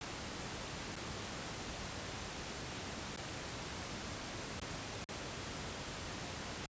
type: noise with dropouts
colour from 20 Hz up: pink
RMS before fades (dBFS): -43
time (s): 0.01-6.66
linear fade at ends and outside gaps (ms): 2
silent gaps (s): 0.957-0.963 / 3.163-3.173 / 4.599-4.615 / 5.043-5.088
effects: high-pass 60 Hz 12 dB/octave + resampled to 16000 Hz